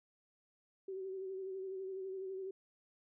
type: tone with vibrato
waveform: sine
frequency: 381.1 Hz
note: G4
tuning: 49 cents flat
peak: -40 dBFS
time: 0.88-2.51 s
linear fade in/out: 5 ms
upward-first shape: sine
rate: 12 Hz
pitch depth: 35 cents each way
effects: none